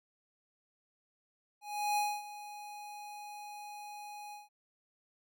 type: tone with ADSR envelope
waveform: square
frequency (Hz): 830.6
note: G#5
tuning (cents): 0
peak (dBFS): -29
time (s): 1.61-4.49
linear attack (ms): 360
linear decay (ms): 250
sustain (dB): -16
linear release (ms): 160
effects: none